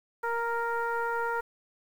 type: tone with frequency modulation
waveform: sine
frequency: 932.3 Hz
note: A#5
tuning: in tune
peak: -27 dBFS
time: 0.23-1.41 s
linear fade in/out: 10 ms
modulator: 465 Hz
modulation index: 1.3
effects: 9-bit